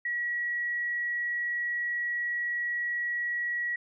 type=tone; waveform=sine; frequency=1921 Hz; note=B6; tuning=48 cents flat; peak=-28 dBFS; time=0.05-3.76 s; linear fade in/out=5 ms; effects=none